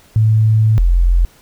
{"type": "tone pair in turn", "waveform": "sine", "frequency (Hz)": [109.5, 43.57], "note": ["A2", "F1"], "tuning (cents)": [-8, -3], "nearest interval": "octave + major third", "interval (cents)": 1595, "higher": "first", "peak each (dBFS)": -8, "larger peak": "neither", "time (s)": [[0.16, 0.78], [0.78, 1.25]], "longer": "first", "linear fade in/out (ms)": 0, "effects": ["pink hiss -48 dBFS RMS until 1.41 s"]}